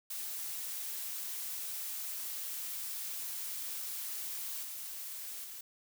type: noise with level steps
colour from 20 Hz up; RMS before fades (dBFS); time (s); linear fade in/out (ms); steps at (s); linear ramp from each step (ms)
blue; -40 / -43 / -46; 0.1-5.61; 5; 4.63 / 5.44; 2
effects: none